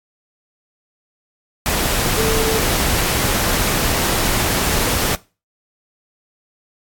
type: tone in noise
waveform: sine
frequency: 443.8 Hz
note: A4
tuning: 15 cents sharp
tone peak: -18 dBFS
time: 2.18-2.58 s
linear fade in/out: 0 ms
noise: pink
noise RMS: -18 dBFS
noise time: 1.66-5.15 s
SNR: -3 dB
effects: noise-tail reverb RT60 0.3 s tail -20 dB re dry + AAC 64 kbps